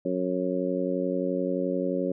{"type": "harmonic tone", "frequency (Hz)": 91.5, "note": "F#2", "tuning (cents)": -19, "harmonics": [2, 3, 4, 5, 6], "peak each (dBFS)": [-32, -30, -32, -33, -30], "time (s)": [0.05, 2.12], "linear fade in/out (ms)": 5, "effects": []}